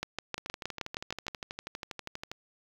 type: two click trains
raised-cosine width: 0.2 ms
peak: -20 / -15 dBFS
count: 25 / 9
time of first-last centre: 0.38-2.315 / 0.03-1.282 s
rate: 12.4 / 6.39 Hz
effects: low-pass 6000 Hz 12 dB/octave + 7-bit